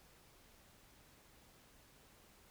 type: silence
effects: pink hiss -65 dBFS RMS until 2.5 s